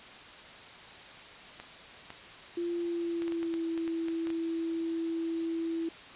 clicks, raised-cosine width 0.3 ms, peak -27 dBFS, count 12, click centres 1.6 / 2.104 / 3.221 / 3.28 / 3.322 / 3.43 / 3.54 / 3.777 / 3.878 / 4.084 / 4.271 / 4.303 s
sine tone with pitch glide, 344.1 to 330.3 Hz, F4 to E4, -26 to +4 cents, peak -30 dBFS, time 2.57-5.89 s, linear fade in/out 5 ms, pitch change -70 cents, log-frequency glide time 2.77-3.65 s
effects white hiss -48 dBFS RMS until 6.15 s + resampled to 8000 Hz

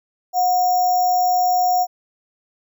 sine tone with sample-and-hold, 728 Hz, F#5, 28 cents flat, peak -14 dBFS, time 0.33-1.87 s, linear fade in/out 50 ms, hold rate 6300 Hz, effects none

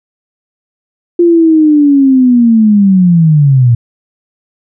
sine linear sweep, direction down, 349.2 to 115.3 Hz, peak -3 dBFS, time 1.19-3.75 s, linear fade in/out 5 ms, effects none

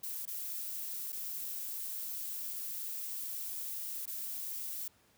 violet noise with dropouts, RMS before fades -40 dBFS, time 0.03-4.88 s, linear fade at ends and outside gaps 5 ms, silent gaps 0.255-0.275 / 1.122-1.126 / 4.057-4.075 s, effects pink hiss -67 dBFS RMS until 5.17 s + high-pass 80 Hz 12 dB/octave

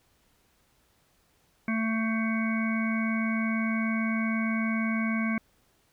harmonic tone with a mistuned harmonic, 222.8 Hz, A3, 22 cents sharp, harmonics 1 / 3 / 5 / 7 / 9 / 10, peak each -26 / -40 / -38 / -37 / -43 / -34 dBFS, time 1.68-5.38 s, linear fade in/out 2 ms, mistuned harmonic 9, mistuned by +28 cents, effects pink hiss -67 dBFS RMS until 5.92 s

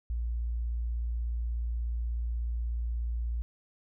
sine tone, 58.27 Hz, A#1, in tune, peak -29 dBFS, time 0.1-3.42 s, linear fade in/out 0 ms, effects none

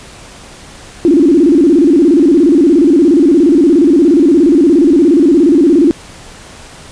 sine tone with vibrato, 310.5 Hz, D#4, 3 cents flat, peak -4 dBFS, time 1.05-5.91 s, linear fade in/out 0 ms, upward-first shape square, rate 17 Hz, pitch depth 180 cents each way, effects pink hiss -34 dBFS RMS until 6.91 s + resampled to 22050 Hz

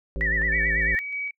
harmonic tone, 54.9 Hz, A1, 3 cents flat, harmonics 1 / 3 / 5 / 7 / 9 / 10, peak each -27 / -36 / -41 / -39 / -44 / -43 dBFS, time 0.16-0.95 s, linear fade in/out 0 ms
sine tone with vibrato, 1864.7 Hz, A#6, in tune, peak -22 dBFS, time 0.21-0.99 s, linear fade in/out 0 ms, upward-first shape sine, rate 9.1 Hz, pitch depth 110 cents each way
click, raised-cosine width 0.5 ms, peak -26 dBFS, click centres 0.417 s
sine tone with tremolo, 2271 Hz, C#7, 41 cents sharp, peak -27 dBFS, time 0.52-1.31 s, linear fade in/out 5 ms, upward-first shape square, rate 3.3 Hz, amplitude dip 30%
effects noise-tail reverb RT60 0.1 s tail -23 dB re dry

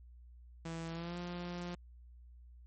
sawtooth tone with pitch glide, 164.81 to 175.62 Hz, E3 to F3, 0 to +10 cents, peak -36 dBFS, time 0.65-1.75 s, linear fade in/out 5 ms, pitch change +110 cents, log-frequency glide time 0.92-1.17 s, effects added 60 Hz sine -53 dBFS peak until 2.66 s + MP3 32 kbps

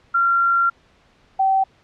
sine tone pair in turn, 1376 / 770.4 Hz, F6 / G5, -26 / -30 cents, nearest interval minor seventh, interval 1004 cents, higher first, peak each -14 dBFS, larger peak neither, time 0.14-0.7 / 1.39-1.64 s, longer first, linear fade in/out 10 ms, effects pink hiss -56 dBFS RMS until 1.83 s + low-pass 4000 Hz 12 dB/octave

